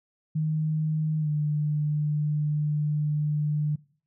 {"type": "tone with pitch glide", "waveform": "sine", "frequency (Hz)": [155.56, 149.74], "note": ["D#3", "D3"], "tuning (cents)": [0, 34], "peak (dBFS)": -23, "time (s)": [0.35, 3.76], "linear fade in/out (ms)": 10, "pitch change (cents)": -66, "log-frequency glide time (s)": [1.2, 1.29], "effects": ["noise-tail reverb RT60 0.5 s tail -22 dB re dry"]}